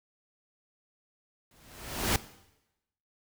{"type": "noise with exponential growth", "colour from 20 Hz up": "pink", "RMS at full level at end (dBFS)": -24, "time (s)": [1.51, 2.16], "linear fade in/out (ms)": 2, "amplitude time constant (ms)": 140, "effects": ["noise-tail reverb RT60 0.9 s tail -17 dB re dry"]}